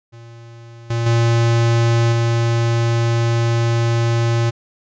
square tone with level steps, 116.54 Hz, A#2, in tune, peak -37 / -18 / -13 / -15 dBFS, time 0.12-4.51 s, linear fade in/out 20 ms, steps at 0.9 / 1.06 / 2.12 s, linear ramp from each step 5 ms, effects resampled to 16000 Hz

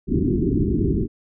white low-pass noise, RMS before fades -20 dBFS, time 0.07-1.08 s, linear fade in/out 50 ms, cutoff 390 Hz, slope 96 dB/octave, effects none

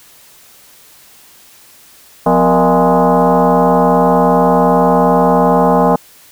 sine tone with frequency modulation, 176.3 Hz, F3, 17 cents sharp, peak -7 dBFS, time 2.26-5.96 s, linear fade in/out 5 ms, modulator 215 Hz, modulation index 4, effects white hiss -43 dBFS RMS until 6.31 s

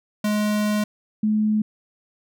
square / sine tone pair in turn, 210.1 / 214 Hz, G#3 / A3, +20 / -48 cents, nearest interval unison, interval 32 cents, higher second, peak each -20 / -17 dBFS, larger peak second, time 0.24-0.84 / 1.23-1.62 s, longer first, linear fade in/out 5 ms, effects none

